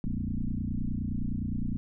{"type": "tone with frequency modulation", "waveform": "sine", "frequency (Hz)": 105.2, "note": "G#2", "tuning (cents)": 23, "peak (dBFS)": -28, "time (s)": [0.04, 1.77], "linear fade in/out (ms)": 0, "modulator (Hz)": 29.7, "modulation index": 5, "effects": []}